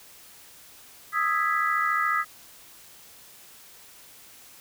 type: chord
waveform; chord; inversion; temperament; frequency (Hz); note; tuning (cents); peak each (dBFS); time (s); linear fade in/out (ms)
sine; E major seventh; third; equal; 1244.5 / 1318.5 / 1661.2 / 1975.5; D#6 / E6 / G#6 / B6; 0 / 0 / 0 / 0; -25 / -29 / -30 / -28; 1.12-2.25; 50
effects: white hiss -50 dBFS RMS until 4.6 s